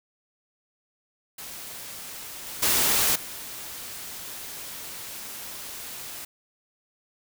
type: noise with level steps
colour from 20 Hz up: white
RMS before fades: -39 / -37 / -22 / -38 dBFS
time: 1.38-6.25 s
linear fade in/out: 5 ms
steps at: 2.46 / 2.62 / 3.15 s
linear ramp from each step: 10 ms
effects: none